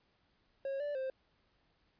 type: tone with pitch steps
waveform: triangle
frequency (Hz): 545 / 583 / 526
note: C#5 / D5 / C5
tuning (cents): -29 / -13 / +9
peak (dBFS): -33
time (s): 0.65-1.1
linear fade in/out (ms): 2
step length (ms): 150
effects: pink hiss -74 dBFS RMS until 1.99 s + resampled to 11025 Hz